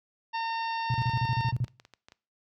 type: harmonic tone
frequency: 911 Hz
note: A#5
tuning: 40 cents flat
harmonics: 1 / 2 / 3 / 4 / 5 / 6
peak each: -29 / -38 / -39 / -45 / -45 / -48 dBFS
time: 0.33-1.52 s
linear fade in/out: 20 ms
type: tone bursts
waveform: sine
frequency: 123.47 Hz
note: B2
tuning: in tune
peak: -24 dBFS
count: 10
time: 0.9-1.643 s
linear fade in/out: 0 ms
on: 41 ms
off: 37 ms
type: clicks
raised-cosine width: 0.2 ms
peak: -32 dBFS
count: 12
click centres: 0.988 / 1.027 / 1.067 / 1.113 / 1.411 / 1.646 / 1.681 / 1.799 / 1.851 / 1.937 / 2.085 / 2.121 s
effects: noise-tail reverb RT60 0.4 s tail -22 dB re dry + high-pass 60 Hz 12 dB/octave